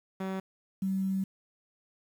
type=tone pair in turn; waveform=sawtooth / sine; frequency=190.4 / 191.72 Hz; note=F#3 / G3; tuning=+50 / -38 cents; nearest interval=unison; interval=12 cents; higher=second; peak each=-28 / -27 dBFS; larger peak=second; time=0.2-0.4 / 0.82-1.24 s; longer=second; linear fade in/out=5 ms; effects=low-pass 2000 Hz 12 dB/octave + 9-bit